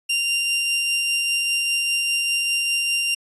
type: tone with tremolo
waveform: sawtooth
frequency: 2781 Hz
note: F7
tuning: 8 cents flat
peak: -15 dBFS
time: 0.09-3.15 s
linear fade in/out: 10 ms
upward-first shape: triangle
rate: 5 Hz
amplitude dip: 25%
effects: resampled to 24000 Hz